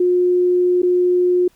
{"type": "tone with dropouts", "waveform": "sine", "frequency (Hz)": 358.7, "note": "F4", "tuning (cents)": 46, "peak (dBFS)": -12, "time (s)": [0, 1.48], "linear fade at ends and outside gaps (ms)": 5, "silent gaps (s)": [0.82, 0.83], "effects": ["pink hiss -57 dBFS RMS until 1.55 s"]}